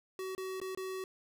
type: tone with dropouts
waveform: square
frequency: 377.2 Hz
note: F#4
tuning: 33 cents sharp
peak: -38 dBFS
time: 0.19-1.04 s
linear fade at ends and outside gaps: 1 ms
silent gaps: 0.35-0.379 / 0.601-0.615 / 0.749-0.774 s
effects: none